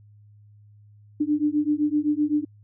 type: beating tone pair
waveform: sine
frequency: 294.2 / 302 Hz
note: D4 / D4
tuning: +3 / +48 cents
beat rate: 7.8 Hz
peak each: -23 dBFS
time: 1.2-2.45 s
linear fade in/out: 10 ms
effects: added 104 Hz sine -49 dBFS peak until 2.63 s